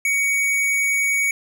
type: tone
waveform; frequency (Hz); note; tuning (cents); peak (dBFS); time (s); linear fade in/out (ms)
square; 2245; C#7; +21; -18; 0.05-1.31; 2
effects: none